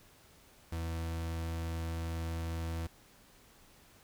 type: tone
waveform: 40% pulse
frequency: 82.41 Hz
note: E2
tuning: in tune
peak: -34 dBFS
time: 0.72-2.87 s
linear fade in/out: 5 ms
effects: pink hiss -61 dBFS RMS until 4.03 s